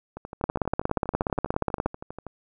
two click trains, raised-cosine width 1 ms, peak -9 / -22 dBFS, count 25 / 27, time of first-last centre 0.44-1.86 / 0.17-2.267 s, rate 16.9 / 12.4 Hz, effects none

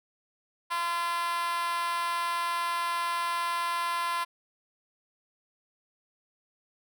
5% pulse tone with high-pass filter, 342.4 Hz, F4, 34 cents flat, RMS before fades -30 dBFS, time 0.7-4.25 s, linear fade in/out 20 ms, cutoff 990 Hz, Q 5.5, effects none

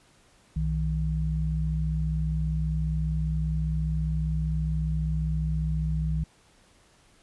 sine tone pair together, 62.42 / 157.3 Hz, B1 / D#3, +19 / +19 cents, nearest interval octave + major third, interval 1600 cents, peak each -27 dBFS, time 0.56-6.24 s, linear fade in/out 5 ms, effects pink hiss -60 dBFS RMS until 7.22 s + resampled to 24000 Hz

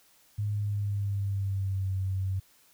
sine tone with pitch glide, 103.83 to 95.21 Hz, G#2 to G2, 0 to -50 cents, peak -27 dBFS, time 0.38-2.4 s, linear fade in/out 10 ms, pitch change -150 cents, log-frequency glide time 0.53-1.92 s, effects white hiss -62 dBFS RMS until 2.73 s

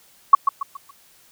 sine tone with echo, 1112 Hz, C#6, 5 cents sharp, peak -3 dBFS, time 0.33-0.35 s, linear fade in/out 5 ms, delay 140 ms, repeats 4, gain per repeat -9 dB, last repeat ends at 0.91 s, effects white hiss -54 dBFS RMS until 1.31 s

